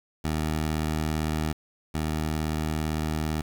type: tone pair in turn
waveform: 15% pulse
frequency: 77.78 / 77.78 Hz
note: D#2 / D#2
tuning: 0 / 0 cents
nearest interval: unison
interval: 0 cents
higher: neither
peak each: -19 / -20 dBFS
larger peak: first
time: 0.24-1.53 / 1.94-3.42 s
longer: second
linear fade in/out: 10 ms
effects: 8-bit